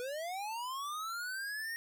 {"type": "linear sweep", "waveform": "square", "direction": "up", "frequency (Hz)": [480, 1864.7], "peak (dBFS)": -38, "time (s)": [0, 1.76], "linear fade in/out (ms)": 0, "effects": []}